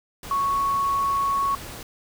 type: tone in noise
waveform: sine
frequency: 1108.7 Hz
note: C#6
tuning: in tune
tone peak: -20 dBFS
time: 0.31-1.55 s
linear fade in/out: 2 ms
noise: pink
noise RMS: -38 dBFS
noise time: 0.23-1.83 s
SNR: +15 dB
effects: none